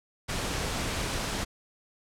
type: noise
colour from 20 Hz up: pink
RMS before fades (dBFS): -31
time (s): 0.28-1.45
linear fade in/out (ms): 20
effects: low-pass 9000 Hz 12 dB/octave